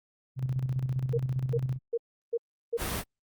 sine tone with tremolo, 130 Hz, C3, 11 cents flat, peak -25 dBFS, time 0.36-1.79 s, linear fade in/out 50 ms, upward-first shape square, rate 15 Hz, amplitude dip 55%
sine tone bursts, 466.2 Hz, A#4, in tune, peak -25 dBFS, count 5, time 1.13-2.775 s, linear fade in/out 10 ms, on 49 ms, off 350 ms
pink noise, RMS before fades -32 dBFS, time 2.77-3.04 s, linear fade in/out 50 ms
effects Opus 48 kbps

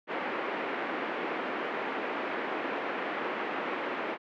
pink band-pass noise, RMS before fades -34 dBFS, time 0.07-4.18 s, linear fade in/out 50 ms, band 280 to 2400 Hz, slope 24 dB/octave, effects none

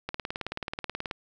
click train, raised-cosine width 0.3 ms, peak -16 dBFS, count 20, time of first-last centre 0.09-1.112 s, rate 18.6 Hz, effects none

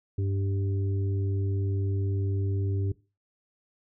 harmonic tone, 98 Hz, G2, in tune, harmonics 1 / 3 / 4, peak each -25 / -38 / -38 dBFS, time 0.18-2.92 s, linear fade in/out 5 ms, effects noise-tail reverb RT60 0.3 s tail -19 dB re dry

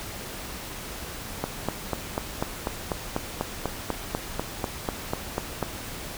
click train, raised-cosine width 1 ms, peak -11 dBFS, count 18, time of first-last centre 1.44-5.627 s, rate 4.06 Hz, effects pink hiss -37 dBFS RMS until 6.17 s

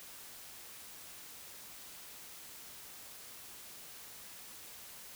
silence, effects white hiss -51 dBFS RMS until 5.15 s

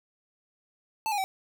square tone with pitch steps, 880 / 821.1 / 766.1 Hz, A5 / G#5 / G5, 0 / -20 / -40 cents, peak -27 dBFS, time 1.06-1.24 s, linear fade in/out 0 ms, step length 60 ms, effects none

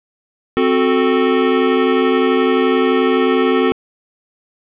square chord, F# diminished, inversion second, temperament equal with one note detuned, 261.6 / 368.5 / 440 Hz, C4 / F#4 / A4, 0 / -7 / 0 cents, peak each -17 dBFS, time 0.57-3.72 s, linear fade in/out 0 ms, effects resampled to 8000 Hz + 7-bit

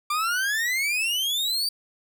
40% pulse exponential sweep, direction up, 1174.7 to 4699 Hz, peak -22 dBFS, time 0.1-1.69 s, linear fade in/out 5 ms, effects none

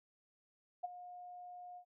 sine tone with ADSR envelope, 716 Hz, F5, 43 cents sharp, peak -34 dBFS, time 0.83-1.85 s, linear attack 15 ms, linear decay 20 ms, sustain -14 dB, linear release 82 ms, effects none

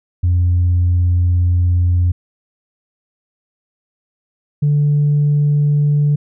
sine tone pair in turn, 88.3 / 146.47 Hz, F2 / D3, +20 / -4 cents, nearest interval major sixth, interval 876 cents, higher second, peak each -9 dBFS, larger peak neither, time 0.23-2.12 / 4.62-6.16 s, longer first, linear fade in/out 10 ms, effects tanh soft clip ceiling -8 dBFS

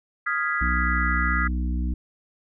sine chord, F half-diminished seventh, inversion third, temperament equal, 1244.5 / 1396.9 / 1661.2 / 1975.5 Hz, Eb6 / F6 / Ab6 / Cb7, 0 / 0 / 0 / 0 cents, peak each -28 dBFS, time 0.26-1.48 s, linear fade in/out 10 ms
harmonic tone, 61.74 Hz, B1, in tune, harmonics 1 / 3 / 4 / 5, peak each -23 / -33 / -35 / -37 dBFS, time 0.61-1.94 s, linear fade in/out 5 ms
effects none

